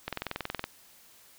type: click train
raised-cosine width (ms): 0.3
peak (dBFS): -16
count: 13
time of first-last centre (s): 0.08-0.641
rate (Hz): 21.4
effects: white hiss -57 dBFS RMS until 1.38 s